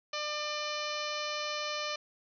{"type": "harmonic tone", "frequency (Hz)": 598, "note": "D5", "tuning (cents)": 31, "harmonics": [1, 2, 3, 4, 5, 6, 7, 8, 9, 10], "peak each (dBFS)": [-39, -39, -44, -41, -42, -47, -42, -47, -46, -47], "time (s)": [0.13, 1.96], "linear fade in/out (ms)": 5, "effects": []}